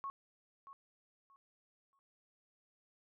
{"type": "tone with echo", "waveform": "sine", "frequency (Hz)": 1100, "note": "C#6", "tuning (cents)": -14, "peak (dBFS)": -39, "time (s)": [0.04, 0.1], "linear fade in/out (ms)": 0, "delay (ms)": 630, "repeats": 3, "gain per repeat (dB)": -12, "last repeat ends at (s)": 1.99, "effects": []}